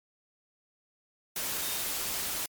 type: tone in noise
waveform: sine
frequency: 3677 Hz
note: A#7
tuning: 24 cents flat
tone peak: -42 dBFS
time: 1.62-1.82 s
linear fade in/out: 2 ms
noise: white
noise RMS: -33 dBFS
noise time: 1.36-2.46 s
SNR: -12 dB
effects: MP3 96 kbps